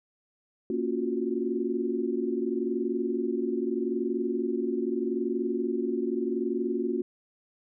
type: chord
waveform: sine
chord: Gb major seventh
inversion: first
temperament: equal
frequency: 233.1 / 277.2 / 349.2 / 370 Hz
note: Bb3 / Db4 / F4 / Gb4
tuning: 0 / 0 / 0 / 0 cents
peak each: -32 / -33 / -31 / -31 dBFS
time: 0.7-7.02 s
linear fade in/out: 2 ms
effects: none